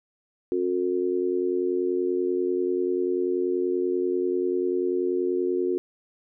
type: tone with amplitude modulation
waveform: sine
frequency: 362.4 Hz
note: F#4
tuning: 36 cents flat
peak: -18 dBFS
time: 0.52-5.78 s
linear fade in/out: 0 ms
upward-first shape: sine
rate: 90.3 Hz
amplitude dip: 90%
effects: none

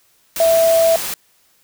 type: tone in noise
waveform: sine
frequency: 659.3 Hz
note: E5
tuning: in tune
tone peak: -10 dBFS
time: 0.4-0.96 s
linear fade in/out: 2 ms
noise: white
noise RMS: -24 dBFS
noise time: 0.36-1.14 s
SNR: +11 dB
effects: white hiss -57 dBFS RMS until 1.63 s

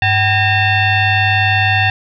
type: tone with frequency modulation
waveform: sine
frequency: 967 Hz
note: B5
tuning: 37 cents flat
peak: -10 dBFS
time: 0.02-1.9 s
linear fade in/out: 2 ms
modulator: 865 Hz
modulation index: 2.5
effects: none

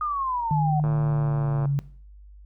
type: exponential sweep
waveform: sine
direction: down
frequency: 1244.5 to 736 Hz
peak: -24 dBFS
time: 0.01-0.8 s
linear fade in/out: 2 ms
type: tone with pitch glide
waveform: sine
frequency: 152.2 to 140.38 Hz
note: D#3 to C#3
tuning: -38 to +22 cents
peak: -20 dBFS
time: 0.51-1.79 s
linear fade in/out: 0 ms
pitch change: -140 cents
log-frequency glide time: 0.73-1.68 s
type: click train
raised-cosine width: 1 ms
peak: -20 dBFS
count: 94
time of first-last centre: 0.84-1.656 s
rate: 114 Hz
effects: noise-tail reverb RT60 0.5 s tail -18 dB re dry + added 50 Hz sine -44 dBFS peak until 2.45 s

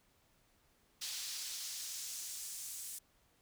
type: noise with high-pass filter sweep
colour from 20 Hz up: brown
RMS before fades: -44 dBFS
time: 1.01-2.99 s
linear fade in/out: 10 ms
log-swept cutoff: 4400 to 8400 Hz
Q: 1.4
effects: pink hiss -72 dBFS RMS until 3.41 s

